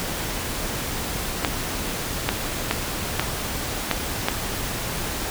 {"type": "clicks", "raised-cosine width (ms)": 0.3, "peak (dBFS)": -3, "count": 6, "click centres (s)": [1.448, 2.29, 2.711, 3.196, 3.913, 4.285], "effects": ["pink hiss -28 dBFS RMS until 5.3 s"]}